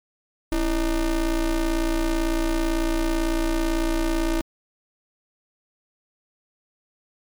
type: ring-modulated tone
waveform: square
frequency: 150 Hz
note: D3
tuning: 37 cents sharp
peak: -18 dBFS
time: 0.52-4.41 s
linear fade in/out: 0 ms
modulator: 179 Hz
effects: MP3 96 kbps